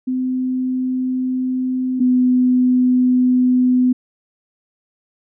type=tone pair in turn; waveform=sine; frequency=256.1 / 251.7 Hz; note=C4 / B3; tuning=-37 / +33 cents; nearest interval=unison; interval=30 cents; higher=first; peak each=-17 / -11 dBFS; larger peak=second; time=0.07-2 / 2-3.93 s; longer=neither; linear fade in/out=10 ms; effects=none